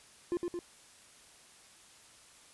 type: tone with echo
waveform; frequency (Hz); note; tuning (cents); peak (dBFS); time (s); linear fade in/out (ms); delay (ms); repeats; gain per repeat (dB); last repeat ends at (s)
triangle; 349.2; F4; 0; -27; 0.32-0.37; 0; 110; 2; -3; 0.59
effects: white hiss -58 dBFS RMS until 2.53 s + resampled to 24000 Hz